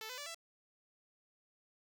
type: tone with pitch steps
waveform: 5% pulse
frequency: 439 / 504.3 / 579.3 / 665.4 Hz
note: A4 / B4 / D5 / E5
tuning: -4 / +36 / -24 / +16 cents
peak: -32 dBFS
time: 0.01-0.346 s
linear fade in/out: 2 ms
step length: 84 ms
effects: none